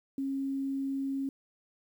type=tone; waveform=sine; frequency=272 Hz; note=C#4; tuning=33 cents flat; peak=-30 dBFS; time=0.18-1.29 s; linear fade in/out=2 ms; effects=10-bit